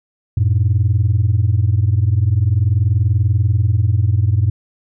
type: tone pair together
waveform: sine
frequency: 92.59 / 113 Hz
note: F#2 / A2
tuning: +2 / +47 cents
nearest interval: minor third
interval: 345 cents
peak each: -13 dBFS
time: 0.37-4.5 s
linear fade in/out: 5 ms
effects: tanh soft clip ceiling -7 dBFS